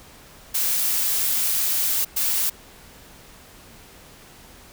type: noise bursts at uneven times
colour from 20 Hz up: blue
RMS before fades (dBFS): -22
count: 2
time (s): 0.54-2.05 / 2.16-2.5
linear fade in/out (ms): 10
effects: pink hiss -47 dBFS RMS until 4.72 s